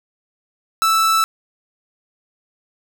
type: tone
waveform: 45% pulse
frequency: 1318.5 Hz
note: E6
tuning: in tune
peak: -13 dBFS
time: 0.82-1.24 s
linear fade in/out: 0 ms
effects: none